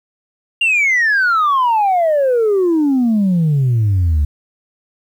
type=exponential sweep; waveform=sine; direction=down; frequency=2825 to 70.8 Hz; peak=-9 dBFS; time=0.61-4.25 s; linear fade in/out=5 ms; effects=tanh soft clip ceiling -9 dBFS + 8-bit